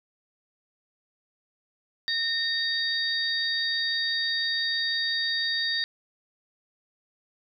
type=tone cluster; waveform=sine; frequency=1835 / 3741 / 4635 Hz; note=A#6 / A#7 / D8; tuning=-28 / +5 / -24 cents; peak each=-29 dBFS; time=2.08-5.84 s; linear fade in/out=0 ms; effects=10-bit